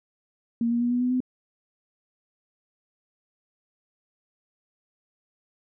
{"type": "tone with pitch steps", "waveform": "sine", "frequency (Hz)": [233.1, 237, 241, 245.1, 249.3, 253.5], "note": ["A#3", "A#3", "B3", "B3", "B3", "B3"], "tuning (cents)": [0, 29, -42, -13, 16, 45], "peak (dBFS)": -21, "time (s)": [0.61, 1.204], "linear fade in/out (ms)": 2, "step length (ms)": 99, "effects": []}